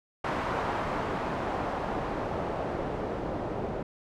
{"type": "noise with low-pass filter sweep", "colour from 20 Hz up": "white", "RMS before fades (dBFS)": -32, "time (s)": [0.24, 3.83], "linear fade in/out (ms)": 5, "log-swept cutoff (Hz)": [1100, 540], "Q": 1, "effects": []}